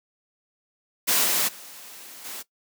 white noise with level steps, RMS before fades -21 / -23 / -43 / -36 dBFS, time 1.07-2.43 s, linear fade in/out 20 ms, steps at 1.24 / 1.47 / 2.24 s, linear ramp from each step 20 ms, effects noise-tail reverb RT60 0.1 s tail -18 dB re dry + high-pass 200 Hz 12 dB/octave

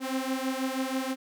sawtooth beating tone pair, 260.2 / 266.4 Hz, C4 / C4, -9 / +31 cents, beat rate 6.2 Hz, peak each -27 / -28 dBFS, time 0-1.16 s, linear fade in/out 50 ms, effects none

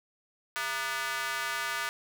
square tone with high-pass filter, 134.3 Hz, C3, 46 cents sharp, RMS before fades -33 dBFS, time 0.56-1.89 s, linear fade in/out 0 ms, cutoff 1400 Hz, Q 2, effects none

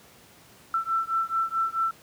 sine beating tone pair, 1334 / 1338.6 Hz, E6 / E6, +20 / +26 cents, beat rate 4.6 Hz, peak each -27 dBFS, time 0.74-1.91 s, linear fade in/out 2 ms, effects pink hiss -53 dBFS RMS until 2.02 s + high-pass 100 Hz 12 dB/octave

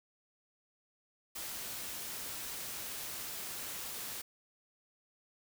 white noise, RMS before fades -42 dBFS, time 1.35-4.22 s, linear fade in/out 10 ms, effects none

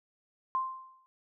sine tone with exponential decay, 1046.5 Hz, C6, in tune, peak -25 dBFS, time 0.55-1.06 s, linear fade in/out 0 ms, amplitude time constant 110 ms, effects none

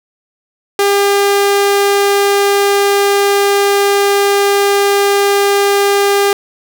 sawtooth tone, 401.5 Hz, G4, 41 cents sharp, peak -5 dBFS, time 0.79-6.33 s, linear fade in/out 2 ms, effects none

